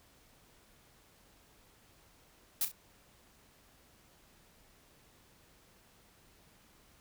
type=noise with echo; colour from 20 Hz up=blue; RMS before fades=-31 dBFS; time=2.61-2.65 s; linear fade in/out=2 ms; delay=33 ms; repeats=2; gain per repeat=-9 dB; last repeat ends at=2.716 s; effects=pink hiss -64 dBFS RMS until 7 s